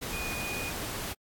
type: tone in noise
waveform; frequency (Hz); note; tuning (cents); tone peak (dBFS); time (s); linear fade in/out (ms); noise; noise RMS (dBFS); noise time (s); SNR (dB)
sine; 2467; D#7; -15; -36; 0.12-0.71; 20; pink; -36; 0.01-1.14; -3
effects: AAC 64 kbps